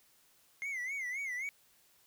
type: tone with vibrato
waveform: triangle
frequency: 2098 Hz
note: C7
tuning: 4 cents sharp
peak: -34 dBFS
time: 0.62-1.49 s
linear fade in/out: 0 ms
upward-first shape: sine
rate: 3.8 Hz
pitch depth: 130 cents each way
effects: white hiss -67 dBFS RMS until 2.06 s